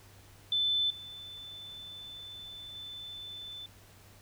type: tone with level steps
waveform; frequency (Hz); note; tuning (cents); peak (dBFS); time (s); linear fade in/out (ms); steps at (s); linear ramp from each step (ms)
sine; 3520; A7; 0; -26 / -43 / -41; 0.52-3.66; 2; 0.9 / 2.75; 5
effects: added 99 Hz sine -58 dBFS peak until 4.21 s + pink hiss -58 dBFS RMS until 4.21 s